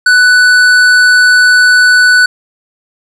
triangle tone with hard clipping, 1489 Hz, F#6, 11 cents sharp, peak -5 dBFS, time 0.06-2.26 s, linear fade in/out 5 ms, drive 14 dB, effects none

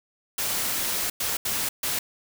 white noise bursts at uneven times, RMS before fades -27 dBFS, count 4, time 0.38-1.1 / 1.2-1.37 / 1.45-1.69 / 1.83-1.99 s, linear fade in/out 5 ms, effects none

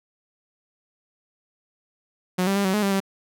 sawtooth tone with pitch steps, 182.5 / 196.1 / 200.1 / 189 / 210.4 / 197.4 / 194.3 Hz, F#3 / G3 / G3 / F#3 / G#3 / G3 / G3, -24 / +1 / +36 / +37 / +23 / +12 / -15 cents, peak -16 dBFS, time 2.38-3.003 s, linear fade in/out 10 ms, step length 89 ms, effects none

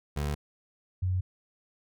25% pulse / sine tone pair in turn, 73.1 / 92.1 Hz, D2 / F#2, -7 / -7 cents, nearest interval major third, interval 400 cents, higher second, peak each -25 dBFS, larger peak neither, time 0.16-0.35 / 1.02-1.21 s, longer neither, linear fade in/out 10 ms, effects none

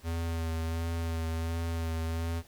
square tone with vibrato, 82.41 Hz, E2, in tune, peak -31 dBFS, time 0.03-2.43 s, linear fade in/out 50 ms, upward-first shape sine, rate 1.4 Hz, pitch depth 22 cents each way, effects pink hiss -58 dBFS RMS until 2.47 s

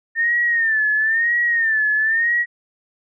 sine tone with vibrato, 1809 Hz, A6, 48 cents sharp, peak -15 dBFS, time 0.15-2.46 s, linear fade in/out 50 ms, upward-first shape sine, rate 1 Hz, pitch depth 96 cents each way, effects none

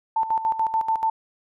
sine tone with tremolo, 890 Hz, A5, 20 cents sharp, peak -18 dBFS, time 0.16-1.1 s, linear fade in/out 5 ms, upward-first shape square, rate 6.9 Hz, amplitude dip 70%, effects none

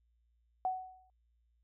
sine tone with exponential decay, 746 Hz, F#5, 14 cents sharp, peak -28 dBFS, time 0.65-1.1 s, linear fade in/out 1 ms, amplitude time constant 97 ms, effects added 58 Hz sine -70 dBFS peak until 1.63 s

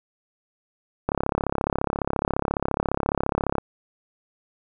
click train, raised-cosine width 1 ms, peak -8 dBFS, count 87, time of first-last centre 1.09-3.583 s, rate 34.5 Hz, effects none

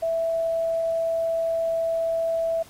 sine tone, 659.3 Hz, E5, in tune, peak -21 dBFS, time 0.02-2.63 s, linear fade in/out 10 ms, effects pink hiss -49 dBFS RMS until 2.69 s + MP3 64 kbps

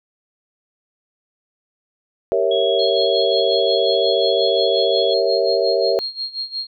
sine chord, G diminished seventh, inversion none, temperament equal, 392 / 466.2 / 554.4 / 659.3 Hz, G4 / Bb4 / Db5 / Fb5, 0 / 0 / 0 / 0 cents, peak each -21 / -20 / -20 / -21 dBFS, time 2.32-5.99 s, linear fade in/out 0 ms
sine tone with pitch glide, 3322 to 3349 Hz, G#7 to G#7, 0 to +14 cents, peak -23 dBFS, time 2.51-5.14 s, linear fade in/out 5 ms, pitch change +14 cents, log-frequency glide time 2.97-4.47 s
sine tone with tremolo, 4245 Hz, C8, 24 cents sharp, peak -21 dBFS, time 2.79-6.67 s, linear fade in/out 5 ms, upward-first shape sine, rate 5.6 Hz, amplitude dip 85%
effects none

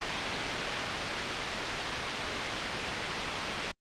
white low-pass noise, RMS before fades -34 dBFS, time 0.01-3.72 s, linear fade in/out 10 ms, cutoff 3700 Hz, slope 12 dB/octave, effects low-pass 6000 Hz 12 dB/octave + Opus 32 kbps

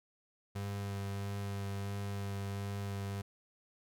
35% pulse tone with vibrato, 99.7 Hz, G2, 30 cents sharp, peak -35 dBFS, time 0.55-3.22 s, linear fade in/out 10 ms, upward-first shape sine, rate 1.5 Hz, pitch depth 12 cents each way, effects none

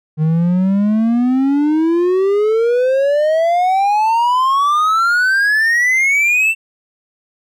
triangle exponential sweep, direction up, 152.5 to 2701 Hz, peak -9 dBFS, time 0.17-6.55 s, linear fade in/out 50 ms, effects none

